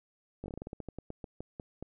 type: slowing click train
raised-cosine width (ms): 2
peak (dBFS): -27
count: 17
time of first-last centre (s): 0.44-1.826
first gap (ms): 19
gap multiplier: 1.18
effects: none